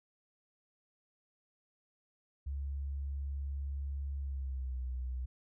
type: tone with pitch glide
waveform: sine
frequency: 69.6 to 63.09 Hz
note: C#2 to B1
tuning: +8 to +38 cents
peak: -35 dBFS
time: 2.46-5.26 s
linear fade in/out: 10 ms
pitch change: -170 cents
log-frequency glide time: 4.19-4.79 s
effects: none